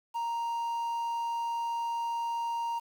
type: tone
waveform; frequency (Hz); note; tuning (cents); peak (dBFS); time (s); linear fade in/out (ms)
triangle; 932.3; A#5; 0; -28; 0.14-2.8; 20
effects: 9-bit